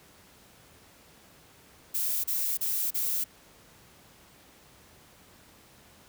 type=noise bursts; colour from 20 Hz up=violet; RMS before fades=-29 dBFS; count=4; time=1.94-3.242 s; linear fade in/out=10 ms; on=300 ms; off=34 ms; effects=pink hiss -56 dBFS RMS until 6.08 s + high-pass 60 Hz 12 dB/octave